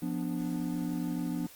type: chord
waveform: triangle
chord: B diminished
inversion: second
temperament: equal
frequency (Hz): 174.61 / 246.9 / 293.7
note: F3 / B3 / D4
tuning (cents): 0 / 0 / 0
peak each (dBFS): -33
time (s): 0.02-1.47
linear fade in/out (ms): 5
effects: white hiss -53 dBFS RMS until 1.55 s + Opus 32 kbps